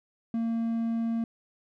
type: tone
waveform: triangle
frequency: 229 Hz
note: A#3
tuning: 31 cents flat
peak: -24 dBFS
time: 0.34-1.24 s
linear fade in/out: 2 ms
effects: none